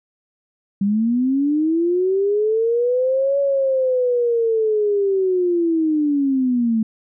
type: linear two-way sweep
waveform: sine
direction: up then down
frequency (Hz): 194.3 to 563 to 217.7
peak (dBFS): -15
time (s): 0.81-6.83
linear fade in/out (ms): 5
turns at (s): 3.39
effects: none